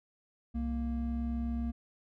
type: tone pair together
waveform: triangle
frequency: 65.22 / 233.1 Hz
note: C2 / A#3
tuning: -5 / 0 cents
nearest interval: octave + minor seventh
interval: 2205 cents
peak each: -32 / -32 dBFS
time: 0.54-1.72 s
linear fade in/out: 20 ms
effects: none